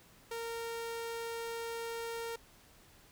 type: tone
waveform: sawtooth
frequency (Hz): 461.6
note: A#4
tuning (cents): -17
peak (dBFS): -34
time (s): 0.31-2.36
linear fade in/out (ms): 5
effects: pink hiss -61 dBFS RMS until 3.11 s